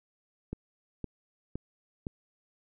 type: click train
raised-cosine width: 3 ms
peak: -22 dBFS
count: 4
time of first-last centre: 0.53-2.068 s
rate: 1.95 Hz
effects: none